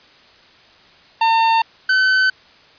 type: tone pair in turn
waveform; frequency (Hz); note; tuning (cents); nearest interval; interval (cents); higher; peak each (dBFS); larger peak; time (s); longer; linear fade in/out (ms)
45% pulse; 905 / 1522; A5 / F#6; +48 / +48; major sixth; 900; second; -12; neither; 1.21-1.62 / 1.89-2.3; neither; 5
effects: white hiss -48 dBFS RMS until 2.78 s + resampled to 11025 Hz